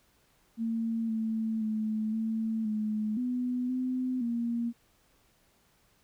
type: tone with pitch steps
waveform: sine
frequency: 227.2 / 222 / 216.9 / 222.5 / 214.1 / 248.6 / 255 / 234.8 Hz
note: A#3 / A3 / A3 / A3 / A3 / B3 / C4 / A#3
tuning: -44 / +16 / -25 / +20 / -47 / +12 / -44 / +13 cents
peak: -28 dBFS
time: 0.57-4.73 s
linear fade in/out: 50 ms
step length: 520 ms
effects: pink hiss -67 dBFS RMS until 6.03 s